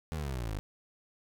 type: exponential sweep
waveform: 25% pulse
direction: down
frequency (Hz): 82.41 to 48.78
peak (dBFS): -30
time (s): 0.12-0.59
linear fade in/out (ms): 0
effects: none